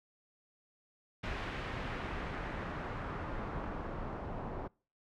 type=noise with low-pass filter sweep; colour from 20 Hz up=pink; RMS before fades=-40 dBFS; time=1.23-4.68 s; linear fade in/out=10 ms; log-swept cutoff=2600 to 880 Hz; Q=1.1; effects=noise-tail reverb RT60 0.4 s tail -26 dB re dry